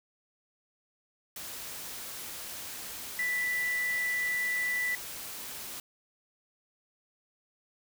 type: tone in noise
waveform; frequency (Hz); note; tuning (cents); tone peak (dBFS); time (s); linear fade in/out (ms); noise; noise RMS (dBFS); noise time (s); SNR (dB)
sine; 1975.5; B6; 0; -28; 3.19-4.95; 2; white; -41; 1.36-5.8; +10
effects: none